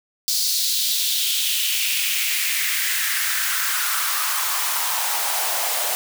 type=noise with high-pass filter sweep; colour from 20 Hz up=white; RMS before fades=-22 dBFS; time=0.28-5.95 s; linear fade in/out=0 ms; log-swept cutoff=4700 to 630 Hz; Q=3; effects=none